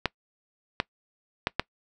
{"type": "clicks", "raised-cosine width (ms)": 0.3, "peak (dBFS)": -7, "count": 4, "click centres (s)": [0.057, 0.801, 1.471, 1.596], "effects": ["noise-tail reverb RT60 0.1 s tail -23 dB re dry"]}